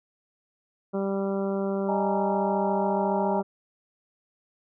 harmonic tone, 196 Hz, G3, in tune, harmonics 1 / 2 / 3 / 4 / 5 / 6 / 7, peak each -28 / -29 / -32 / -40 / -42 / -44 / -44 dBFS, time 0.93-3.43 s, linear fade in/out 20 ms
sine chord, D# suspended fourth, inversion none, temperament equal, 622.3 / 830.6 / 932.3 Hz, D#5 / G#5 / A#5, 0 / 0 / 0 cents, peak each -30 dBFS, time 1.88-3.41 s, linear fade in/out 10 ms
effects none

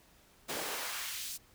pink noise with high-pass filter sweep, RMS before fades -39 dBFS, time 0.48-1.38 s, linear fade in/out 20 ms, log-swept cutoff 230 to 5700 Hz, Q 0.88, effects pink hiss -63 dBFS RMS until 1.54 s

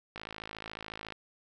click train, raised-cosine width 0.3 ms, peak -24 dBFS, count 53, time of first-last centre 0.16-1.123 s, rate 54 Hz, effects none

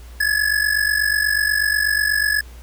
square ring-modulated tone, 1700 Hz, G#6, 40 cents sharp, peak -14 dBFS, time 0.2-2.41 s, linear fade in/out 5 ms, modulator 24.1 Hz, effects added 60 Hz sine -36 dBFS peak until 2.62 s + pink hiss -48 dBFS RMS until 2.62 s

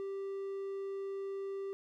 triangle tone, 392 Hz, G4, in tune, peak -35 dBFS, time 0-1.73 s, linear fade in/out 0 ms, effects none

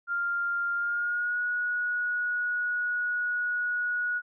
sine tone with pitch glide, 1396.9 to 1457.9 Hz, F6 to F#6, 0 to -26 cents, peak -26 dBFS, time 0.07-4.22 s, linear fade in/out 50 ms, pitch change +74 cents, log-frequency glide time 0.75-1.39 s, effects none

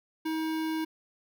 square tone with notch filter, 318.2 Hz, D#4, 39 cents sharp, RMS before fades -31 dBFS, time 0.25-0.85 s, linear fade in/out 10 ms, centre 7500 Hz, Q 1.2, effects none

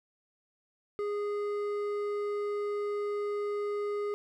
sine tone with hard clipping, 412.3 Hz, G#4, 13 cents flat, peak -32 dBFS, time 0.99-4.14 s, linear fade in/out 0 ms, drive 8 dB, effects none

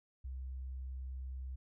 sine tone, 64.9 Hz, C2, 13 cents flat, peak -40 dBFS, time 0.24-1.56 s, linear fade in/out 10 ms, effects none

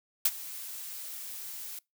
blue noise with ADSR envelope, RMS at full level -22 dBFS, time 0.25-1.79 s, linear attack 5 ms, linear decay 43 ms, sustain -19 dB, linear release 4 ms, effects noise-tail reverb RT60 0.2 s tail -24 dB re dry

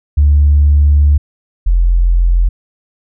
sine tone pair in turn, 72.8 / 43.29 Hz, D2 / F1, -15 / -14 cents, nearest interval major sixth, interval 899 cents, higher first, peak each -4 / -6 dBFS, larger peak first, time 0.17-1.18 / 1.66-2.49 s, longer first, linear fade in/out 10 ms, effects tanh soft clip ceiling -1 dBFS

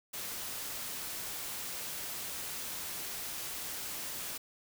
white noise, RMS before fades -40 dBFS, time 0.13-4.38 s, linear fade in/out 10 ms, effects none

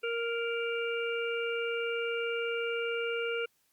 harmonic tone, 466.2 Hz, A#4, in tune, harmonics 1 / 3 / 5 / 6, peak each -32 / -37 / -39 / -40 dBFS, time 0.03-3.46 s, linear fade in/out 10 ms, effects white hiss -72 dBFS RMS until 3.72 s + Opus 48 kbps

